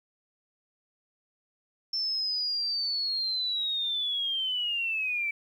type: linear sweep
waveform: sine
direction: down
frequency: 5360 to 2300 Hz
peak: -27 dBFS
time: 1.93-5.31 s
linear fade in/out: 5 ms
effects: 10-bit